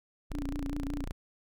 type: tone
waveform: sawtooth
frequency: 29.05 Hz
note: A#0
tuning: 5 cents flat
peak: -31 dBFS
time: 0.3-1.12 s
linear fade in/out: 10 ms
type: tone with vibrato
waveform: sine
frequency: 283.4 Hz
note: C#4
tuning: 38 cents sharp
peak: -35 dBFS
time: 0.33-1.05 s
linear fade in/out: 20 ms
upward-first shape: square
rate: 5.3 Hz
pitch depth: 38 cents each way
effects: none